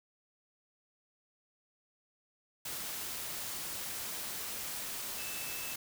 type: tone in noise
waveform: sine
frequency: 2632 Hz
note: E7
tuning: 3 cents flat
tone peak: -46 dBFS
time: 5.18-5.74 s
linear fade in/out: 5 ms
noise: white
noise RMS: -40 dBFS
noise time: 2.65-5.76 s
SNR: -9 dB
effects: none